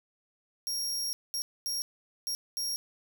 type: tone bursts at uneven times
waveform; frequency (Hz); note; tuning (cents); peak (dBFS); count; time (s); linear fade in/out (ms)
sawtooth; 5588; F8; 0; -28; 5; 0.67-1.13 / 1.34-1.42 / 1.66-1.82 / 2.27-2.35 / 2.57-2.76; 0
effects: none